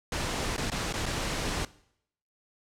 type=noise with dropouts; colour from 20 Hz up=pink; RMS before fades=-31 dBFS; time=0.12-1.65 s; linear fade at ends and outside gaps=2 ms; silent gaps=0.565-0.579 / 0.701-0.717 / 0.927-0.938 / 1.058-1.062 s; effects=noise-tail reverb RT60 0.7 s tail -20 dB re dry + low-pass 8000 Hz 12 dB/octave